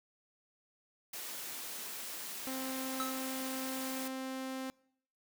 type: high-pass noise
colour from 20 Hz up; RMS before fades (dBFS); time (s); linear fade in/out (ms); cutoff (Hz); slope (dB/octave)
white; -43; 1.13-4.08; 5; 190; 12
type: tone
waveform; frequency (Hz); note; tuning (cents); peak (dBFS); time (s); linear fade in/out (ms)
sawtooth; 262.6; C4; +6; -34; 2.47-4.7; 0
type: tone with exponential decay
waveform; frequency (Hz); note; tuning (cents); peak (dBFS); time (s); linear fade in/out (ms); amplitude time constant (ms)
square; 1300; E6; -24; -34; 3-3.34; 0; 73
effects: noise-tail reverb RT60 0.7 s tail -25 dB re dry